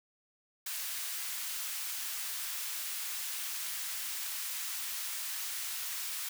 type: high-pass noise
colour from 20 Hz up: white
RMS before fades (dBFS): -38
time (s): 0.66-6.29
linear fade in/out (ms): 5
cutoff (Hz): 1300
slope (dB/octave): 12
effects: none